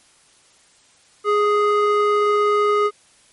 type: tone with band-pass filter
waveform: square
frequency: 415.3 Hz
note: G#4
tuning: in tune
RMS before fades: -17 dBFS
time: 1.24-2.91 s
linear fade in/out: 50 ms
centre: 900 Hz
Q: 4.3
effects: white hiss -54 dBFS RMS until 3.32 s + MP3 48 kbps